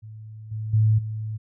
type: tone with level steps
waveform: sine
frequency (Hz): 108.8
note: A2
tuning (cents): -19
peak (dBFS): -37 / -27 / -15 / -27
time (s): 0.02-1.38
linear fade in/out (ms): 20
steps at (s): 0.51 / 0.73 / 0.98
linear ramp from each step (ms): 10
effects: none